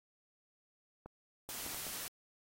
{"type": "clicks", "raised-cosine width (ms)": 1, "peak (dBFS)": -34, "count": 5, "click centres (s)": [1.06, 1.49, 1.664, 1.746, 1.867]}
{"type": "noise", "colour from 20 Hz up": "white", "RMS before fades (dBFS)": -43, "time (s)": [1.49, 2.08], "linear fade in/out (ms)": 0}
{"effects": ["AAC 48 kbps"]}